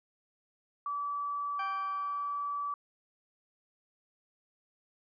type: tone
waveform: sine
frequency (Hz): 1152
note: D6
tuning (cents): -34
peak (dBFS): -32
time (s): 0.86-2.74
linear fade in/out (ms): 2
type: tone with exponential decay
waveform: 20% pulse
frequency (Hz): 784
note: G5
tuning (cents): 0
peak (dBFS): -31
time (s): 1.59-2.74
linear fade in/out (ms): 5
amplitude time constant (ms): 250
effects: resampled to 11025 Hz